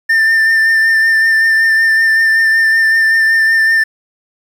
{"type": "tone with vibrato", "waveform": "triangle", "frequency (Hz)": 1792, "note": "A6", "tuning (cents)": 31, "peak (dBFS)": -6, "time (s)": [0.09, 3.84], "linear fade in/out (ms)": 10, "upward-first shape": "triangle", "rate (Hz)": 5.3, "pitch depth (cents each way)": 23, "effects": ["7-bit"]}